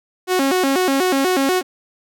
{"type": "tone with vibrato", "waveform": "sawtooth", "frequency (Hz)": 316.6, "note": "D#4", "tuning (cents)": 30, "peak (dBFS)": -11, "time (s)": [0.27, 1.63], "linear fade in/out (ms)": 50, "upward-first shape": "square", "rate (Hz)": 4.1, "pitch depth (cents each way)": 260, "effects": []}